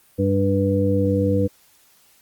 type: harmonic tone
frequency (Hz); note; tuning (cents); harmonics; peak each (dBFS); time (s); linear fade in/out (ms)
98; G2; 0; 1 / 2 / 3 / 5; -21 / -23 / -23 / -21; 0.18-1.48; 20
effects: white hiss -56 dBFS RMS until 2.21 s + Opus 32 kbps